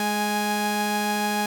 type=tone pair together; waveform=sawtooth; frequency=209.2 / 830 Hz; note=G#3 / G#5; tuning=+13 / -1 cents; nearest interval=2 octaves; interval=2386 cents; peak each=-22 / -21 dBFS; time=0-1.46 s; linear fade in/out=2 ms; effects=none